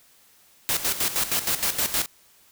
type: noise with tremolo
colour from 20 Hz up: white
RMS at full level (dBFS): -23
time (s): 0.69-2.06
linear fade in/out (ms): 0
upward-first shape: square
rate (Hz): 6.4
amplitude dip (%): 70
effects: white hiss -57 dBFS RMS until 2.51 s